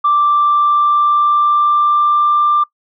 sine tone with pitch glide, 1174.7 to 1186.3 Hz, D6 to D6, 0 to +17 cents, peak -8 dBFS, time 0.04-2.64 s, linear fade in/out 10 ms, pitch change +17 cents, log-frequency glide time 0.23-2.43 s, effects noise-tail reverb RT60 0.1 s tail -24 dB re dry + tanh soft clip ceiling -5 dBFS

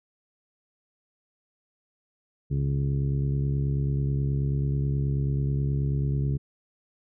harmonic tone, 69.3 Hz, C#2, in tune, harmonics 1 / 2 / 3 / 4 / 5 / 6, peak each -30 / -24 / -38 / -39 / -41 / -42 dBFS, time 2.5-6.38 s, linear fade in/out 20 ms, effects none

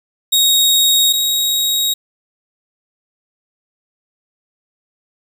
sawtooth tone pair in turn, 3763 / 3789 Hz, A#7 / A#7, +16 / +27 cents, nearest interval unison, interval 11 cents, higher second, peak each -7 / -11 dBFS, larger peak first, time 0.32-1.13 / 1.13-1.94 s, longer neither, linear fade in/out 10 ms, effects 7-bit

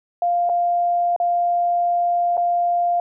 sine tone with dropouts, 698.5 Hz, F5, in tune, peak -16 dBFS, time 0.22-3 s, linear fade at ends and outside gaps 2 ms, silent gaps 0.492-0.496 / 1.163-1.2 / 2.37-2.377 s, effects none

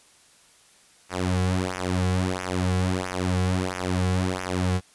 sawtooth tone with flanger, 91.9 Hz, F#2, 11 cents flat, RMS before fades -25 dBFS, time 1.09-4.81 s, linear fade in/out 50 ms, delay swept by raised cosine 0.23 to 3.33 ms, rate 1.5 Hz, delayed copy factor -0.95, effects white hiss -56 dBFS RMS until 4.94 s + resampled to 24000 Hz

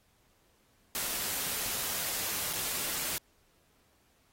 white noise with dropouts, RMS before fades -34 dBFS, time 0.95-3.18 s, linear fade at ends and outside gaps 0 ms, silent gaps 2.53-2.535 s, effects pink hiss -69 dBFS RMS until 4.32 s + AAC 48 kbps

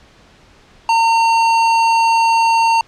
square tone, 912 Hz, A#5, 38 cents flat, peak -11 dBFS, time 0.89-2.81 s, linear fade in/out 2 ms, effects pink hiss -47 dBFS RMS until 2.87 s + low-pass 5000 Hz 12 dB/octave

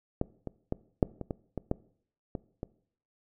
clicks, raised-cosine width 2 ms, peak -14 / -22 / -16 / -8 / -23 / -19 / -20 / -14 / -20 / -22 dBFS, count 10, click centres 0.214 / 0.473 / 0.724 / 1.028 / 1.213 / 1.308 / 1.577 / 1.714 / 2.352 / 2.631 s, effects noise-tail reverb RT60 0.6 s tail -21 dB re dry

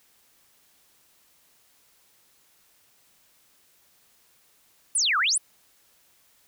sine exponential two-way sweep, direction down then up, 10548 to 1130 to 10548 Hz, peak -20 dBFS, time 4.95-5.38 s, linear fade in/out 5 ms, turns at 5.18 s, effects white hiss -62 dBFS RMS until 6.47 s

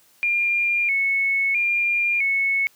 sine tone with vibrato, 2300 Hz, D7, 37 cents flat, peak -18 dBFS, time 0.23-2.67 s, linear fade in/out 0 ms, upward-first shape square, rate 0.76 Hz, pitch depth 75 cents each way, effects white hiss -57 dBFS RMS until 2.75 s + high-pass 80 Hz 12 dB/octave

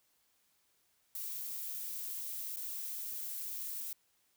violet noise with dropouts, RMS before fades -41 dBFS, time 1.15-3.93 s, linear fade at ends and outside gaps 2 ms, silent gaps 2.562-2.568 s, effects white hiss -74 dBFS RMS until 4.36 s

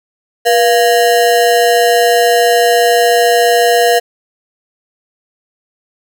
square ring-modulated tone, 587.3 Hz, D5, in tune, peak -5 dBFS, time 0.45-4 s, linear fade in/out 20 ms, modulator 107 Hz, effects 7-bit

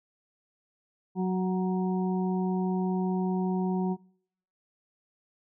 harmonic tone with a mistuned harmonic, 185 Hz, F#3, in tune, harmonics 1 / 2 / 4 / 5, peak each -26 / -32 / -38 / -40 dBFS, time 1.15-3.97 s, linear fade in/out 50 ms, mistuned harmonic 5, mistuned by +21 cents, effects noise-tail reverb RT60 0.7 s tail -26 dB re dry

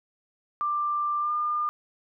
sine tone with pitch glide, 1184 to 1206.1 Hz, D6 to D6, +14 to +46 cents, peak -24 dBFS, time 0.61-1.69 s, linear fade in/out 0 ms, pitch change +32 cents, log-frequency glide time 1.2-1.31 s, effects none

